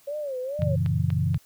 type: tone with vibrato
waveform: sine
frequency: 552 Hz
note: C#5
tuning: 7 cents flat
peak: -28 dBFS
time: 0.07-0.76 s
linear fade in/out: 10 ms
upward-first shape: sine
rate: 2.3 Hz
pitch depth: 160 cents each way
type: chord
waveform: sine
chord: F# dominant seventh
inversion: none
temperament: equal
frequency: 92.5 / 116.54 / 138.59 / 164.81 Hz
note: F#2 / A#2 / C#3 / E3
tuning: 0 / 0 / 0 / 0 cents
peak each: -26 / -28 / -26 / -27 dBFS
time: 0.59-1.38 s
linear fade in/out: 10 ms
type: click train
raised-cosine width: 0.3 ms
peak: -23 dBFS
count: 4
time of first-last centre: 0.62-1.345 s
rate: 4.14 Hz
effects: white hiss -58 dBFS RMS until 1.45 s